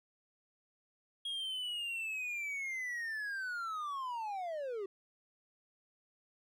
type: linear sweep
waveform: triangle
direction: down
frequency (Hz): 3287 to 375.4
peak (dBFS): -35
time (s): 1.25-4.86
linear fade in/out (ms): 5
effects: none